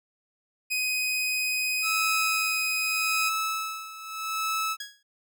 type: tone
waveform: sawtooth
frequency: 2506 Hz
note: D#7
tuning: 12 cents sharp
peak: -22 dBFS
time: 0.7-3.3 s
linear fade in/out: 20 ms
type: tone with tremolo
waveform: sawtooth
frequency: 1304 Hz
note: E6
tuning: 19 cents flat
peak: -22 dBFS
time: 1.82-4.77 s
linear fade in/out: 50 ms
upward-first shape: sine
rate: 0.82 Hz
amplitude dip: 80%
type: tone with exponential decay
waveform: 15% pulse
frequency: 1661.2 Hz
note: G#6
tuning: in tune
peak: -25 dBFS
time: 4.8-5.03 s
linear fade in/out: 5 ms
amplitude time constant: 50 ms
effects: none